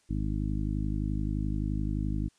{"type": "harmonic tone", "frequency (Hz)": 51.6, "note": "G#1", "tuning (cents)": -10, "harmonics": [1, 2, 3, 4, 5, 6], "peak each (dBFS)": [-31, -34, -36, -37, -38, -39], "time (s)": [0.09, 2.29], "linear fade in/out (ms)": 20, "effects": ["white hiss -68 dBFS RMS until 2.38 s", "resampled to 22050 Hz"]}